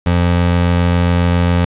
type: tone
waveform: 25% pulse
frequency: 87.31 Hz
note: F2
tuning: in tune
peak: -7 dBFS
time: 0.06-1.65 s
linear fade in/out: 5 ms
effects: resampled to 8000 Hz + 8-bit

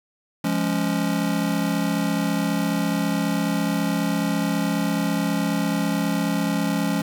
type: chord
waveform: square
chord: Db major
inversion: first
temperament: just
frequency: 173.24 / 207.9 / 277.2 Hz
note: F3 / Ab3 / Db4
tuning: -14 / +2 / 0 cents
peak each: -26 dBFS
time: 0.44-7.02 s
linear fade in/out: 5 ms
effects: 7-bit

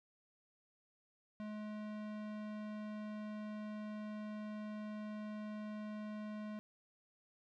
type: tone with low-pass filter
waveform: square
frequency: 212.2 Hz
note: G#3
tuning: 38 cents sharp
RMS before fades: -45 dBFS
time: 1.4-6.59 s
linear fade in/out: 0 ms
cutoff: 2800 Hz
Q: 0.53
effects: none

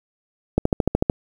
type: click train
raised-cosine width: 2 ms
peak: -3 dBFS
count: 8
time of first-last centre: 0.58-1.099 s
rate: 13.5 Hz
effects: 7-bit

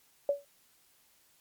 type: tone with exponential decay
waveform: sine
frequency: 568 Hz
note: C#5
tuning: 42 cents sharp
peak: -21 dBFS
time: 0.29-0.45 s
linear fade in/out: 2 ms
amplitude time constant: 33 ms
effects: white hiss -66 dBFS RMS until 1.4 s + MP3 96 kbps

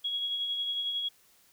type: tone with tremolo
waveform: sine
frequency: 3322 Hz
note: G#7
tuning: in tune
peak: -28 dBFS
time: 0.04-1.09 s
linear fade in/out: 10 ms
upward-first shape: sine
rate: 11 Hz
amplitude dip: 35%
effects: white hiss -63 dBFS RMS until 1.52 s

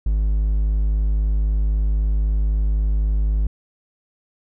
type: tone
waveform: triangle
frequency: 51.91 Hz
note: G#1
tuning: in tune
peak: -14 dBFS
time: 0.06-3.47 s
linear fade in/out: 5 ms
effects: none

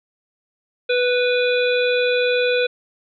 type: harmonic tone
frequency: 493.9 Hz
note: B4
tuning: in tune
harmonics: 1 / 3 / 5 / 7 / 8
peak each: -17 / -25 / -24 / -29 / -30 dBFS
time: 0.89-2.67 s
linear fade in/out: 10 ms
effects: none

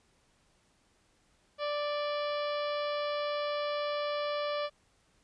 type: harmonic tone with a mistuned harmonic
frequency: 587.3 Hz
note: D5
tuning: in tune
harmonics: 1 / 2 / 3 / 4 / 5 / 6 / 7 / 8 / 9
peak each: -32 / -37 / -45 / -45 / -46 / -46 / -49 / -50 / -54 dBFS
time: 1.58-4.7 s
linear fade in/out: 50 ms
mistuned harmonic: 6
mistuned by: -50 cents
effects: pink hiss -69 dBFS RMS until 5.23 s + resampled to 22050 Hz

